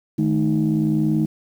sine tone cluster, 154.3 / 215.1 / 313.4 Hz, D#3 / A3 / D#4, -14 / -39 / +13 cents, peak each -20 dBFS, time 0.18-1.26 s, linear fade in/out 10 ms, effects tanh soft clip ceiling -10 dBFS + 8-bit

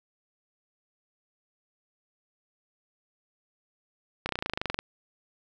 slowing click train, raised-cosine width 0.3 ms, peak -13 dBFS, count 15, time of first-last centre 4.26-4.79 s, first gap 31 ms, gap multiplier 1.03, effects none

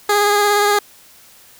15% pulse tone with vibrato, 411.7 Hz, G#4, 15 cents flat, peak -6 dBFS, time 0.09-0.79 s, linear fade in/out 5 ms, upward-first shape sine, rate 17 Hz, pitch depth 19 cents each way, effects white hiss -46 dBFS RMS until 1.59 s

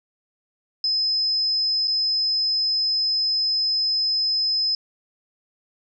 sine tone with dropouts, 5100 Hz, D#8, 42 cents sharp, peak -19 dBFS, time 0.84-4.75 s, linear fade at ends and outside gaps 2 ms, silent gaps 1.874-1.879 s, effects none

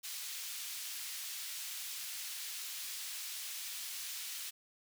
pink high-pass noise, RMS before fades -43 dBFS, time 0.03-4.51 s, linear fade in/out 20 ms, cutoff 3100 Hz, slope 12 dB/octave, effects none

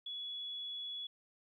sine tone, 3389 Hz, G#7, 34 cents sharp, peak -40 dBFS, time 0.06-1.07 s, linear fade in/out 5 ms, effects 13-bit

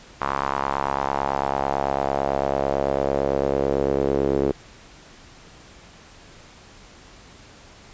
sawtooth tone with band-pass filter sweep, 69 Hz, C#2, 7 cents flat, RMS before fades -23 dBFS, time 0.21-4.52 s, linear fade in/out 0 ms, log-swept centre 1100 to 400 Hz, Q 2.9, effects pink hiss -47 dBFS RMS until 7.93 s + resampled to 16000 Hz

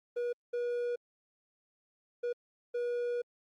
triangle tone bursts at uneven times, 482.4 Hz, B4, 41 cents flat, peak -29 dBFS, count 4, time 0.16-0.33 / 0.53-0.96 / 2.23-2.33 / 2.74-3.22 s, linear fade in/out 10 ms, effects Opus 24 kbps

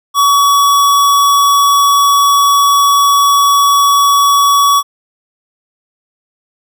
square tone, 1131 Hz, C#6, 34 cents sharp, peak -7 dBFS, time 0.14-4.83 s, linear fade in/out 50 ms, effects none

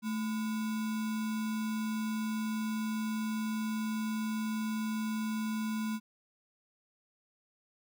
sine tone with sample-and-hold, 218.5 Hz, A3, 12 cents flat, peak -31 dBFS, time 0.02-6 s, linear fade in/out 50 ms, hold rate 1225 Hz, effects none

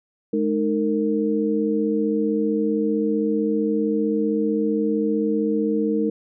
sine tone cluster, 211.8 / 307.3 / 458.2 Hz, G#3 / D#4 / A#4, +34 / -21 / -30 cents, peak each -23 dBFS, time 0.33-6.1 s, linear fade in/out 5 ms, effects none

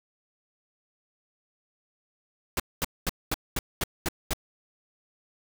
pink noise bursts, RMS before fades -27 dBFS, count 8, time 2.57-4.334 s, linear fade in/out 2 ms, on 28 ms, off 220 ms, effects none

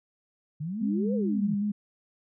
sine exponential two-way sweep, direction up then down, 142.6 to 523.3 to 146.4 Hz, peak -30 dBFS, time 0.6-1.55 s, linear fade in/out 10 ms, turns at 1.14 s
sine tone with vibrato, 205.1 Hz, G#3, 21 cents flat, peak -25 dBFS, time 0.81-1.72 s, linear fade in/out 10 ms, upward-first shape square, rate 6.2 Hz, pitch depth 29 cents each way
effects none

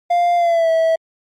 triangle tone with pitch glide, 698.5 to 651.7 Hz, F5 to E5, 0 to -20 cents, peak -10 dBFS, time 0.1-0.96 s, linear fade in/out 10 ms, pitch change -120 cents, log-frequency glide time 0.36-0.7 s, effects MP3 64 kbps

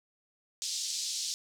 white band-pass noise, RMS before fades -35 dBFS, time 0.62-1.34 s, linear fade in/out 0 ms, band 3900 to 6800 Hz, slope 24 dB/octave, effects none

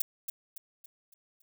violet noise with echo, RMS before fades -28 dBFS, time 0-0.02 s, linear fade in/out 5 ms, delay 280 ms, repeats 5, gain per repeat -7 dB, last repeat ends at 1.42 s, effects none

